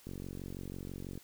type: click train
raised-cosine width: 3 ms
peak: -30 dBFS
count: 52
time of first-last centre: 0.07-1.176 s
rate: 46.1 Hz
effects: white hiss -60 dBFS RMS until 1.23 s